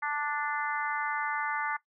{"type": "harmonic tone", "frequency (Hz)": 293.7, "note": "D4", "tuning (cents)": 0, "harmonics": [3, 4, 5, 6, 7], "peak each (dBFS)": [-34, -35, -36, -37, -37], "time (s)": [0.02, 1.77], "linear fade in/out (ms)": 10, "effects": ["noise-tail reverb RT60 0.1 s tail -17 dB re dry"]}